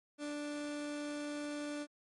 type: tone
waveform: 30% pulse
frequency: 293.7 Hz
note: D4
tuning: in tune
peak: -36 dBFS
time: 0.18-1.87 s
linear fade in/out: 50 ms
effects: MP3 48 kbps